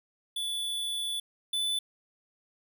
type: tone pair in turn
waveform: square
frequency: 3459 / 3497 Hz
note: A7 / A7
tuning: -30 / -11 cents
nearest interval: unison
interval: 19 cents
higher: second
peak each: -31 / -28 dBFS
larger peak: second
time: 0.36-1.2 / 1.53-1.79 s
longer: first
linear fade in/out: 5 ms
effects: none